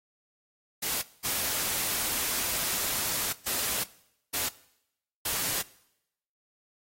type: noise bursts at uneven times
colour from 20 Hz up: white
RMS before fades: -30 dBFS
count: 5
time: 0.82-1.02 / 1.24-3.33 / 3.46-3.84 / 4.33-4.49 / 5.25-5.62 s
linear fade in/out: 10 ms
effects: noise-tail reverb RT60 0.8 s tail -20 dB re dry + AAC 48 kbps